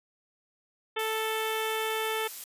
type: harmonic tone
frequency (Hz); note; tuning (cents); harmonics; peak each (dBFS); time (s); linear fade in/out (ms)
440; A4; 0; 1 / 2 / 3 / 4 / 5 / 6 / 7 / 8; -32 / -35 / -37 / -38 / -39 / -40 / -40 / -41; 0.96-2.28; 10
type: noise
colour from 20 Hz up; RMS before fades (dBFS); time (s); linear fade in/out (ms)
blue; -39; 0.99-2.44; 2
effects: resampled to 32000 Hz